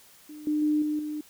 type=tone with level steps; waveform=sine; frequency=301.7 Hz; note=D4; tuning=47 cents sharp; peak=-40 / -23 / -21 / -25 / -30 dBFS; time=0.29-1.21 s; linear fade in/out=5 ms; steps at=0.47 / 0.62 / 0.82 / 0.99 s; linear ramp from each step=2 ms; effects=white hiss -55 dBFS RMS until 1.29 s